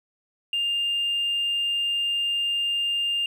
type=tone with hard clipping; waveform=triangle; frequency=2805 Hz; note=F7; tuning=7 cents sharp; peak=-22 dBFS; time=0.53-3.26 s; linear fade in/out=2 ms; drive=2 dB; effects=none